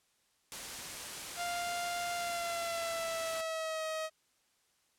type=noise; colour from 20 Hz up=white; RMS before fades=-42 dBFS; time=0.52-3.41 s; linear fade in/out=0 ms
type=tone with pitch glide; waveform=sawtooth; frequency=698.5 to 633.2 Hz; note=F5 to D#5; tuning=0 to +30 cents; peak=-31 dBFS; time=1.36-4.1 s; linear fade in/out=50 ms; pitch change=-170 cents; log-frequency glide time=2.12-3.84 s
effects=white hiss -73 dBFS RMS until 4.98 s + low-pass 10000 Hz 12 dB/octave